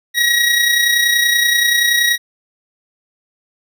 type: tone with amplitude modulation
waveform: 25% pulse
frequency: 1904 Hz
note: A#6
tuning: 36 cents sharp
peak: -6 dBFS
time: 0.14-2.18 s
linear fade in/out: 50 ms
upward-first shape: sine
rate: 30.5 Hz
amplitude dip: 45%
effects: none